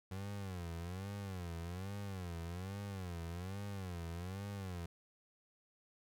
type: tone with vibrato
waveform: 30% pulse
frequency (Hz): 92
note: F#2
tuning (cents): -9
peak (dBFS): -39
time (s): 0.11-4.86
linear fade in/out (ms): 5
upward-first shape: sine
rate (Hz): 1.2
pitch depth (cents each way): 170
effects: none